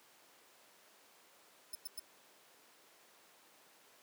10% pulse tone bursts, 5274 Hz, E8, in tune, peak -34 dBFS, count 3, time 1.73-1.996 s, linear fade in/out 5 ms, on 22 ms, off 100 ms, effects pink hiss -63 dBFS RMS until 4.02 s + high-pass 400 Hz 12 dB/octave

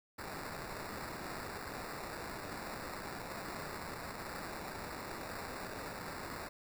blue noise with sample-and-hold, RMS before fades -44 dBFS, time 0.18-6.49 s, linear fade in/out 10 ms, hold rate 3150 Hz, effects none

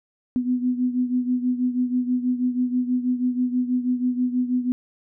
sine beating tone pair, 248.3 / 254.5 Hz, B3 / C4, +9 / -48 cents, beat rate 6.2 Hz, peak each -21 / -26 dBFS, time 0.36-4.72 s, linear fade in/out 0 ms, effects none

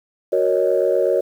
sine chord, D# minor seventh, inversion first, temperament equal, 370 / 466.2 / 554.4 / 622.3 Hz, F#4 / A#4 / C#5 / D#5, 0 / 0 / 0 / 0 cents, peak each -20 / -20 / -18 / -22 dBFS, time 0.32-1.21 s, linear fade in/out 10 ms, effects tanh soft clip ceiling -6 dBFS + 8-bit

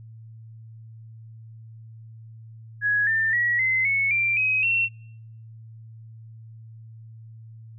sine tone with pitch steps, 1671 / 1790.9 / 1919.5 / 2057 / 2205 / 2363 / 2533 / 2715 Hz, G#6 / A6 / B6 / C7 / C#7 / D7 / D#7 / F7, +10 / +30 / -50 / -30 / -10 / +10 / +30 / -50 cents, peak -19 dBFS, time 2.81-4.89 s, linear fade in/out 50 ms, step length 260 ms, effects noise-tail reverb RT60 0.7 s tail -24 dB re dry + added 112 Hz sine -41 dBFS peak until 7.78 s

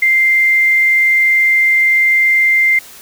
sine tone, 2093 Hz, C7, in tune, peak -8 dBFS, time 0.02-2.79 s, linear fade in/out 5 ms, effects white hiss -37 dBFS RMS until 3.01 s

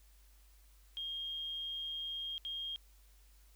sine tone bursts at uneven times, 3231 Hz, G#7, 48 cents flat, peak -38 dBFS, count 2, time 0.97-2.38 / 2.45-2.76 s, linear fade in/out 0 ms, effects added 50 Hz sine -60 dBFS peak until 3.55 s + white hiss -69 dBFS RMS until 3.55 s

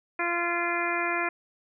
harmonic tone, 344.9 Hz, F4, 22 cents flat, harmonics 1 / 2 / 3 / 4 / 5 / 6 / 7, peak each -33 / -33 / -33 / -33 / -33 / -33 / -33 dBFS, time 0.19-1.29 s, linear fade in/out 5 ms, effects none

